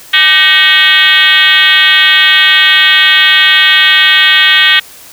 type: tone with frequency modulation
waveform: sine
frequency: 2564 Hz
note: E7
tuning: 49 cents flat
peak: -3 dBFS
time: 0.13-4.8 s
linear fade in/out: 10 ms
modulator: 343 Hz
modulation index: 3.1
effects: white hiss -34 dBFS RMS until 5.12 s